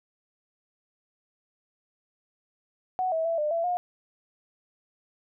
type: tone with pitch steps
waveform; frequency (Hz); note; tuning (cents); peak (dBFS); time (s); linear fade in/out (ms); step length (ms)
sine; 742 / 647 / 665 / 601 / 670 / 715; F#5 / E5 / E5 / D5 / E5 / F5; +5 / -32 / +15 / +40 / +28 / +41; -24; 2.99-3.77; 0; 130
effects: none